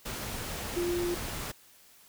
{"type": "tone in noise", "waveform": "sine", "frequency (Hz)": 349.2, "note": "F4", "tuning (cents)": 0, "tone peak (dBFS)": -28, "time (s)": [0.76, 1.15], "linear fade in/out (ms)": 10, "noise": "pink", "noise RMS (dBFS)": -37, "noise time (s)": [0.05, 1.52], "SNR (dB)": 6, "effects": ["white hiss -58 dBFS RMS until 2.08 s"]}